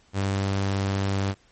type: tone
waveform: sawtooth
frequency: 98 Hz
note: G2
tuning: in tune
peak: -19 dBFS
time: 0.13-1.35 s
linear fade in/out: 50 ms
effects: pink hiss -60 dBFS RMS until 1.51 s + MP3 32 kbps